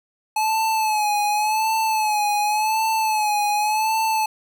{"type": "tone with vibrato", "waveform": "square", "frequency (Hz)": 857, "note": "A5", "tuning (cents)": -46, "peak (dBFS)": -19, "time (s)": [0.36, 4.26], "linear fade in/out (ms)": 5, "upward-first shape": "sine", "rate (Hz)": 0.89, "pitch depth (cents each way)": 58, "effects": []}